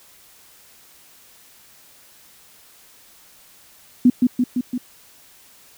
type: tone with echo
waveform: sine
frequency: 248.1 Hz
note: B3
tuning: 8 cents sharp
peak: -8 dBFS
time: 4.05-4.1 s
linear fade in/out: 5 ms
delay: 170 ms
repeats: 4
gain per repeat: -3 dB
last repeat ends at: 4.78 s
effects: white hiss -50 dBFS RMS until 5.77 s